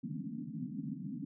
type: band-pass noise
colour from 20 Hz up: white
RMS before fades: -41 dBFS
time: 0.03-1.25 s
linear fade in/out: 5 ms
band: 140 to 280 Hz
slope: 96 dB/octave
effects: none